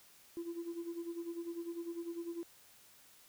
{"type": "tone with tremolo", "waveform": "sine", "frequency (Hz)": 339.2, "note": "E4", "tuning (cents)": 50, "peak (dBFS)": -35, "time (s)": [0.37, 2.43], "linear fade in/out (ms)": 0, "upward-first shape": "sine", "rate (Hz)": 10, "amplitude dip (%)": 75, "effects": ["tanh soft clip ceiling -35 dBFS", "white hiss -62 dBFS RMS until 3.28 s"]}